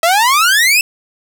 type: exponential sweep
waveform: sawtooth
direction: up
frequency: 641 to 2679 Hz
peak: -5 dBFS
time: 0.03-0.81 s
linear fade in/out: 2 ms
effects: none